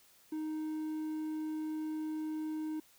triangle tone, 311.1 Hz, D#4, in tune, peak -33 dBFS, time 0.32-2.8 s, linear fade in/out 5 ms, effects white hiss -64 dBFS RMS until 2.98 s

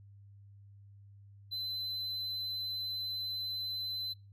triangle tone, 4045 Hz, B7, 41 cents sharp, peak -34 dBFS, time 1.51-4.14 s, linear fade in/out 20 ms, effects noise-tail reverb RT60 0.3 s tail -26 dB re dry + added 100 Hz sine -53 dBFS peak until 4.32 s

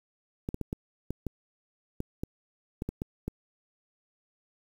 clicks, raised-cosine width 3 ms, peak -19 dBFS, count 12, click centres 0.489 / 0.544 / 0.613 / 0.729 / 1.106 / 1.267 / 2.004 / 2.235 / 2.821 / 2.89 / 3.019 / 3.28 s, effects 8-bit

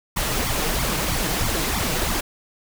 pink noise with flanger, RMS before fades -23 dBFS, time 0.16-2.21 s, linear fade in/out 10 ms, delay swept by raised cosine 0.87 to 6.67 ms, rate 3.1 Hz, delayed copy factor +0.9, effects none

